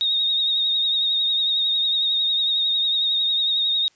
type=tone with vibrato; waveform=sine; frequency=3729 Hz; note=A#7; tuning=in tune; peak=-18 dBFS; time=0.01-3.88 s; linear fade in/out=0 ms; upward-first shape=triangle; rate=11 Hz; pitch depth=44 cents each way; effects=white hiss -60 dBFS RMS until 3.95 s + resampled to 16000 Hz